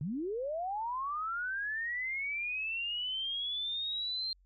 sine linear sweep, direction up, 130.81 to 4186 Hz, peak -33 dBFS, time 0.01-4.33 s, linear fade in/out 2 ms, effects added 46 Hz sine -62 dBFS peak until 4.45 s

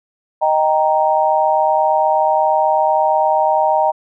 sine chord, Eb major, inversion none, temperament equal, 622.3 / 784 / 932.3 Hz, Eb5 / G5 / Bb5, 0 / 0 / 0 cents, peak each -16 dBFS, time 0.41-3.92 s, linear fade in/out 20 ms, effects none

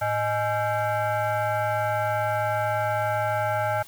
sine tone with frequency modulation, 110 Hz, A2, in tune, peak -22 dBFS, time 0.01-3.83 s, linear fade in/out 10 ms, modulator 729 Hz, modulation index 1.8, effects white hiss -48 dBFS RMS until 3.87 s

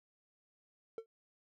triangle tone with exponential decay, 450 Hz, A4, 39 cents sharp, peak -34 dBFS, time 0.98-1.06 s, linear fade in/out 1 ms, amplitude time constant 17 ms, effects none

